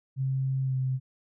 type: tone with pitch glide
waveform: sine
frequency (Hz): 133.2 to 130.53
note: C3 to C3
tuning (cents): +31 to -4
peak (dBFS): -25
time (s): 0.16-1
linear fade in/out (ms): 50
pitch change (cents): -35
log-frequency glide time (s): 0.63-0.75
effects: none